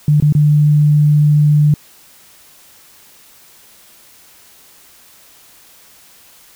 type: tone with dropouts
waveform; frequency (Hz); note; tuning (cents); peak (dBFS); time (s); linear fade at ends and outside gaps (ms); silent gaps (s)
sine; 148.8; D3; +23; -7; 0.08-1.74; 2; 0.201-0.223 / 0.325-0.35
effects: white hiss -45 dBFS RMS until 6.55 s